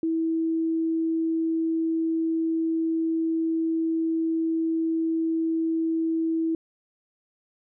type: tone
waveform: sine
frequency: 325.5 Hz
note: E4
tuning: 22 cents flat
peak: -22 dBFS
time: 0.03-6.55 s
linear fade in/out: 2 ms
effects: none